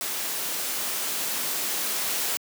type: noise with level ramp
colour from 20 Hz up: white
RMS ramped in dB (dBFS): -30 to -27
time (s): 0.01-2.37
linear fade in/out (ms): 0
effects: high-pass 200 Hz 12 dB/octave